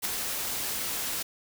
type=noise with ADSR envelope; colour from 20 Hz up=white; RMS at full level=-27 dBFS; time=0.02-1.23 s; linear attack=31 ms; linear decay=6 ms; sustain=-5 dB; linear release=10 ms; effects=none